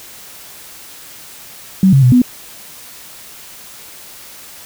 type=tone with pitch steps; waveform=sine; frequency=190.3 / 136.2 / 125.3 / 248.1 Hz; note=F#3 / C#3 / B2 / B3; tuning=+49 / -30 / +25 / +8 cents; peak=-5 dBFS; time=1.83-2.218 s; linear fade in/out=2 ms; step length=97 ms; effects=white hiss -36 dBFS RMS until 4.65 s